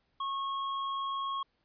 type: tone with tanh clipping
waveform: sine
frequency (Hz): 1093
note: C#6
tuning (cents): -25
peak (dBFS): -34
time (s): 0.2-1.43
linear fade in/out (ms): 5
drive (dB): 15
effects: pink hiss -75 dBFS RMS until 1.64 s + resampled to 11025 Hz